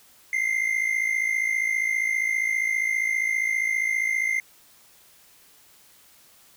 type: tone pair together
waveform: triangle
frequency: 2052 / 2107 Hz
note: C7 / C7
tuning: -34 / +12 cents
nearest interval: unison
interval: 46 cents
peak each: -25 / -22 dBFS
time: 0.33-4.4 s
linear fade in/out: 2 ms
effects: white hiss -55 dBFS RMS until 6.56 s